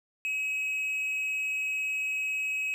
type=tone with amplitude modulation; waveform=triangle; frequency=2553 Hz; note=D#7; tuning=44 cents sharp; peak=-25 dBFS; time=0.25-2.74 s; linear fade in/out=0 ms; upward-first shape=sine; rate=266 Hz; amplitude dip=35%; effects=none